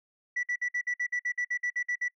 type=tone bursts; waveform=sine; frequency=1959 Hz; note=B6; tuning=15 cents flat; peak=-25 dBFS; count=14; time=0.36-2.084 s; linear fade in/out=10 ms; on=73 ms; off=54 ms; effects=noise-tail reverb RT60 0.1 s tail -26 dB re dry + tanh soft clip ceiling -25 dBFS